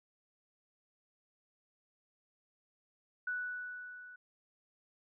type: tone with level ramp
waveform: sine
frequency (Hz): 1480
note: F#6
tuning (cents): 0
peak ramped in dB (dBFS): -33 to -50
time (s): 3.27-4.16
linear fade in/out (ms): 5
effects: none